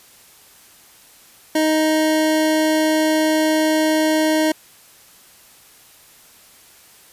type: tone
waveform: 25% pulse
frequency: 312.3 Hz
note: D#4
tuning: 7 cents sharp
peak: -11 dBFS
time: 1.55-4.52 s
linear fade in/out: 5 ms
effects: white hiss -48 dBFS RMS until 7.12 s + resampled to 32000 Hz